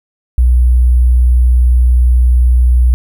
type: tone with sample-and-hold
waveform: sine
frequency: 61.4 Hz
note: B1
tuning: 9 cents flat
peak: -5 dBFS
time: 0.38-2.94 s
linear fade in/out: 0 ms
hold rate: 11025 Hz
effects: none